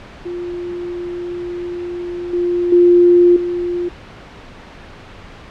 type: tone with level steps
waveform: sine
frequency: 351.2 Hz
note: F4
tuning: 10 cents sharp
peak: -22 / -14 / -6 / -17 dBFS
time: 0.25-3.89 s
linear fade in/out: 10 ms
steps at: 2.33 / 2.72 / 3.36 s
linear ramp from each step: 5 ms
effects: pink hiss -37 dBFS RMS until 5.5 s + low-pass 3000 Hz 12 dB/octave